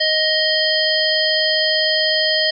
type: harmonic tone with a mistuned harmonic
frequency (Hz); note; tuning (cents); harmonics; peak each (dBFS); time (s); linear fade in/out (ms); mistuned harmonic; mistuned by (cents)
624; D#5; +5; 1 / 3 / 5 / 7 / 8; -21 / -21 / -21 / -21 / -21; 0-2.51; 10; 5; +24
effects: none